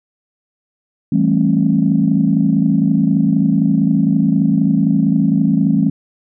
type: chord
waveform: sine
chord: A dominant seventh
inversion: second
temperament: equal with one note detuned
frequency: 164.81 / 196 / 220 / 271.2 Hz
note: E3 / G3 / A3 / C#4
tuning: 0 / 0 / 0 / -38 cents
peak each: -16 dBFS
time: 1.12-5.9 s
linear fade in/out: 5 ms
effects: tanh soft clip ceiling -1 dBFS